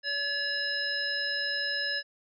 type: harmonic tone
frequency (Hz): 569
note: C#5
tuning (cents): +45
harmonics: 1 / 3 / 5 / 7 / 9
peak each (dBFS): -41 / -31 / -42 / -40 / -32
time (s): 0.03-2.03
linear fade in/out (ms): 50
effects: none